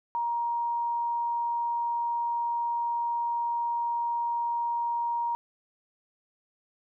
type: tone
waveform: sine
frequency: 942 Hz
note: A#5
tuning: 18 cents sharp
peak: -26 dBFS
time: 0.15-5.35 s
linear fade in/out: 0 ms
effects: none